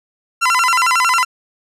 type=tone with vibrato; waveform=30% pulse; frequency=1174.7 Hz; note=D6; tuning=in tune; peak=-9 dBFS; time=0.41-1.25 s; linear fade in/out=20 ms; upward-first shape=square; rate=11 Hz; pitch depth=260 cents each way; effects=low-pass 10000 Hz 12 dB/octave